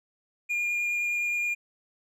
triangle tone with vibrato, 2418 Hz, D7, 50 cents sharp, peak -24 dBFS, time 0.49-1.55 s, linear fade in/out 20 ms, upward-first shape sine, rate 9.6 Hz, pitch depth 8 cents each way, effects none

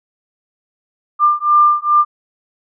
sine beating tone pair, 1193 / 1195.4 Hz, D6 / D6, +27 / +30 cents, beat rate 2.4 Hz, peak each -12 dBFS, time 1.19-2.05 s, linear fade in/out 50 ms, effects none

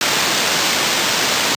white noise with sample-and-hold, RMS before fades -17 dBFS, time 0.01-1.55 s, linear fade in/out 2 ms, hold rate 11025 Hz, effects high-pass 150 Hz 12 dB/octave + resampled to 32000 Hz

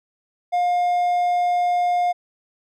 triangle tone, 710 Hz, F5, 28 cents sharp, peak -15 dBFS, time 0.52-2.13 s, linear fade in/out 20 ms, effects none

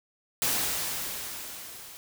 white noise with level ramp, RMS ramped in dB -26 to -46 dBFS, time 0.42-1.97 s, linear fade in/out 0 ms, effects none

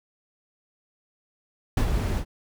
brown noise with ADSR envelope, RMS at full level -19 dBFS, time 1.77-2.25 s, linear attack 4 ms, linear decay 87 ms, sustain -6 dB, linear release 73 ms, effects none

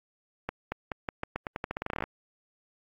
accelerating click train, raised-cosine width 0.5 ms, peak -16 dBFS, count 20, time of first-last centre 0.49-2.039 s, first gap 230 ms, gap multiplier 0.86, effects AAC 64 kbps

